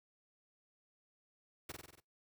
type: noise with echo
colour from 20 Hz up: pink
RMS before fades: -44 dBFS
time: 1.69-1.72 s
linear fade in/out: 5 ms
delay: 47 ms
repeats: 6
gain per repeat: -3 dB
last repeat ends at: 2.002 s
effects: noise-tail reverb RT60 0.2 s tail -23 dB re dry + high-pass 80 Hz 12 dB/octave